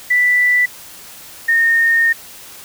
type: tone pair in turn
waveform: sine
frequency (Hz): 1975.5 / 1836.9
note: B6 / A#6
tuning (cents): 0 / -26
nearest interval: minor second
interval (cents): 126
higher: first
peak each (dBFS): -10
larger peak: neither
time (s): 0.1-0.66 / 1.48-2.13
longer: second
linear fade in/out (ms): 10
effects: white hiss -37 dBFS RMS until 2.64 s